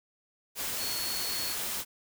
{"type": "tone in noise", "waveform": "sine", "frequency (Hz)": 4369, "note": "C#8", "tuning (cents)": -26, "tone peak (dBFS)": -35, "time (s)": [0.77, 1.56], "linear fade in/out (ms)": 50, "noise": "white", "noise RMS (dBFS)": -34, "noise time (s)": [0.55, 1.85], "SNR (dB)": -4, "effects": []}